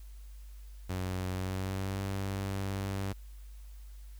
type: tone with pitch glide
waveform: sawtooth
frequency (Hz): 92.5 to 97.66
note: F#2 to G2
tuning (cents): 0 to -6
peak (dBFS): -29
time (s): 0.89-3.13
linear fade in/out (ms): 10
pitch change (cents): +94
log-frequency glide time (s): 1.29-2.01
effects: added 50 Hz sine -45 dBFS peak until 4.19 s + white hiss -64 dBFS RMS until 4.19 s